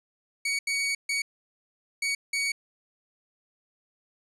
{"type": "tone bursts at uneven times", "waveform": "sawtooth", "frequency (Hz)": 2245, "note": "C#7", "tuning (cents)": 21, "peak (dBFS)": -22, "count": 5, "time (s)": [[0.45, 0.59], [0.67, 0.95], [1.09, 1.22], [2.02, 2.15], [2.33, 2.52]], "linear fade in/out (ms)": 5, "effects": ["resampled to 24000 Hz", "9-bit"]}